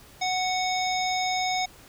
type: harmonic tone with a mistuned harmonic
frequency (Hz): 740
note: F#5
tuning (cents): 0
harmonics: 1 / 3 / 5 / 7 / 9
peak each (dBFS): -26 / -31 / -33 / -34 / -36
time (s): 0.21-1.66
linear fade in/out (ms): 10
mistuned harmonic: 9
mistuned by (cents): -16
effects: pink hiss -51 dBFS RMS until 1.88 s